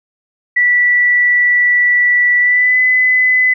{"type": "tone with pitch glide", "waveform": "sine", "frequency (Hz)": [1959, 2012], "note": ["B6", "B6"], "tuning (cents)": [-15, 32], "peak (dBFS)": -8, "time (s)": [0.56, 3.54], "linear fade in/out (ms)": 10, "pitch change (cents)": 47, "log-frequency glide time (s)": [2.39, 2.79], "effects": []}